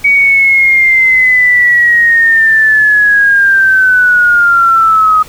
sine linear sweep, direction down, 2264 to 1252 Hz, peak -4 dBFS, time 0.04-5.23 s, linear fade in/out 10 ms, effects pink hiss -34 dBFS RMS until 5.28 s

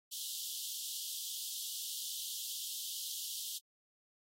pink high-pass noise, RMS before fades -42 dBFS, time 0.11-3.59 s, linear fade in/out 20 ms, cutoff 3000 Hz, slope 96 dB/octave, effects AAC 48 kbps

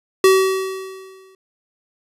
square tone with exponential decay, 380.6 Hz, F#4, 49 cents sharp, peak -8 dBFS, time 0.24-1.35 s, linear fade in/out 2 ms, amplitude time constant 240 ms, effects resampled to 32000 Hz

